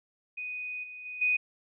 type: tone with level steps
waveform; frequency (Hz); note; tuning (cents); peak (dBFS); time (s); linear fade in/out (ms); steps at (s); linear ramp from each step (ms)
sine; 2489; D#7; 0; -34 / -41 / -37 / -23; 0.37-1.37; 10; 0.83 / 1.05 / 1.21; 10
effects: none